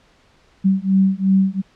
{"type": "beating tone pair", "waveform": "sine", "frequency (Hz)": [190.7, 193.5], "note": ["G3", "G3"], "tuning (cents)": [-47, -22], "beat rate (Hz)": 2.8, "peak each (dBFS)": [-16, -16], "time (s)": [0.64, 1.62], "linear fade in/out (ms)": 20, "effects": ["pink hiss -55 dBFS RMS until 1.75 s", "low-pass 5000 Hz 12 dB/octave"]}